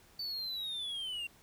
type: linear sweep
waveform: triangle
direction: down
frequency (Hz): 4557 to 2734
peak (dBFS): -35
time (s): 0.19-1.27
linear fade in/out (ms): 5
effects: pink hiss -62 dBFS RMS until 1.42 s